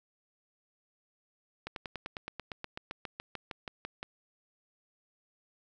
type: slowing click train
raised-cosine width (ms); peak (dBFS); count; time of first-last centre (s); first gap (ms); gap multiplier
0.3; -22; 19; 1.67-4.029; 92; 1.04
effects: none